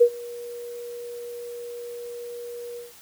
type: tone with ADSR envelope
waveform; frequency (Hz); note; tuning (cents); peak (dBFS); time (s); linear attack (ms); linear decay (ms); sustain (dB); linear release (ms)
sine; 478.4; A#4; +45; -9; 0-2.93; 16; 74; -24; 160
effects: white hiss -49 dBFS RMS until 3.01 s